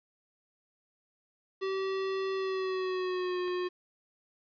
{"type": "tone with pitch glide", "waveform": "square", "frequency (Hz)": [384.4, 360.7], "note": ["G4", "F#4"], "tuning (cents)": [-34, -44], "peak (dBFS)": -31, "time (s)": [1.61, 3.69], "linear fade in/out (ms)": 20, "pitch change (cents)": -110, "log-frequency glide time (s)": [2.34, 3.4]}
{"type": "click", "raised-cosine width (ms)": 0.3, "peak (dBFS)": -33, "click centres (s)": 3.48}
{"effects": ["resampled to 11025 Hz", "10-bit"]}